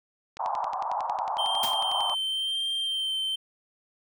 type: click train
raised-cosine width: 0.2 ms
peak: -23 dBFS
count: 20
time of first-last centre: 0.37-2.097 s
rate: 11 Hz
type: band-pass noise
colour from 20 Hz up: white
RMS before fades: -30 dBFS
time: 0.39-2.15 s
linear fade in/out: 10 ms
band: 730 to 1000 Hz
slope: 48 dB/octave
type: tone with vibrato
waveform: triangle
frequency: 3137 Hz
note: G7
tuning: 1 cent sharp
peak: -25 dBFS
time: 1.38-3.36 s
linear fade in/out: 10 ms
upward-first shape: sine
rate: 0.95 Hz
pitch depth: 19 cents each way
type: noise with exponential decay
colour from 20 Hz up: white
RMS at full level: -29 dBFS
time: 1.63-1.83 s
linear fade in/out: 2 ms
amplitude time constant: 42 ms
effects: none